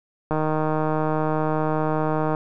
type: click train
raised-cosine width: 1 ms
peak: -10 dBFS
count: 317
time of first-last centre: 0.31-2.349 s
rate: 155 Hz
effects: none